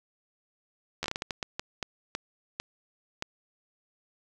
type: slowing click train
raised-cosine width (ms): 0.2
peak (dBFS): -14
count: 14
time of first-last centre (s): 1.03-3.224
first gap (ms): 12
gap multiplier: 1.39
effects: none